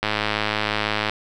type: click train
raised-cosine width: 0.3 ms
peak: -5 dBFS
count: 114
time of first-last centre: 0.03-1.096 s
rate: 106 Hz
effects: none